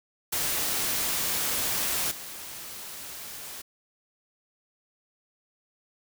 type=noise with level steps; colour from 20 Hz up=white; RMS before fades=-28 / -40 dBFS; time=0.32-3.62 s; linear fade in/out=10 ms; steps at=2.11 s; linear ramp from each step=5 ms; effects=none